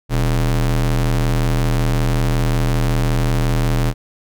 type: ring-modulated tone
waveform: square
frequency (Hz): 78.6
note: D#2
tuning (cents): +18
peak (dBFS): -12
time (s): 0.09-3.94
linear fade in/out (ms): 50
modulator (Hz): 42.7
effects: none